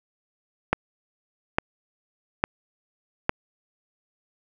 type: click train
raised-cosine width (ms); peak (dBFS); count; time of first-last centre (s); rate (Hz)
0.5; -4; 4; 0.73-3.294; 1.17
effects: none